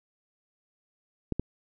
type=clicks; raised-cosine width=3 ms; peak=-15 dBFS; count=2; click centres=1.323 / 1.396 s; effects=none